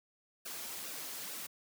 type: noise with flanger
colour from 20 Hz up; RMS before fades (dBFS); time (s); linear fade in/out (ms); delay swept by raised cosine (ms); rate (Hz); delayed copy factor
white; -43; 0.45-1.47; 10; 0.92 to 6.22; 2.3; -0.65
effects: high-pass 150 Hz 12 dB/octave